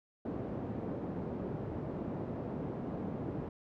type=band-pass noise; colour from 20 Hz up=pink; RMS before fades=-39 dBFS; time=0.25-3.49 s; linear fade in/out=5 ms; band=130 to 490 Hz; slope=12 dB/octave; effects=none